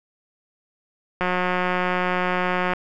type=click train; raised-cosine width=0.5 ms; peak=-8 dBFS; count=277; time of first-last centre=1.21-2.735 s; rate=181 Hz; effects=none